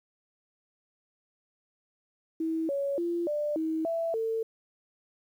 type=tone with pitch steps; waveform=sine; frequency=323.2 / 559 / 343 / 593 / 319.1 / 664 / 448.9 Hz; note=E4 / C#5 / F4 / D5 / D#4 / E5 / A4; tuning=-34 / +14 / -31 / +17 / +44 / +12 / +35 cents; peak=-27 dBFS; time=2.4-4.43 s; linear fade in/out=5 ms; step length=290 ms; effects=10-bit